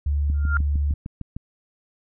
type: tone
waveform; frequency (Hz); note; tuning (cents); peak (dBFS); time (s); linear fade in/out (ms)
sine; 72.3; D2; -27; -19; 0.06-0.94; 5
type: click train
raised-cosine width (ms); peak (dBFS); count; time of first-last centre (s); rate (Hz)
5; -19; 8; 0.3-1.365; 6.57
type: tone with exponential growth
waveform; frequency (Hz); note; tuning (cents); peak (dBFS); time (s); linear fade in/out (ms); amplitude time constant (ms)
sine; 1396.9; F6; 0; -18; 0.34-0.57; 1; 48
effects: none